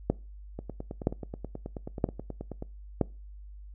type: two click trains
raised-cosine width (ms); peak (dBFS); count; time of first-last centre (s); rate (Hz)
2; -23 / -10; 20 / 4; 0.59-2.624 / 0.1-3.013; 9.34 / 1.03
effects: noise-tail reverb RT60 0.3 s tail -23 dB re dry + added 50 Hz sine -43 dBFS peak until 3.74 s